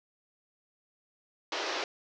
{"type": "band-pass noise", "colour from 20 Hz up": "pink", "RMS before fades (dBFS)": -34, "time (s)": [1.52, 1.84], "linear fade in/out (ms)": 2, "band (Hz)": [340, 5800], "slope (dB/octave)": 48, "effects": []}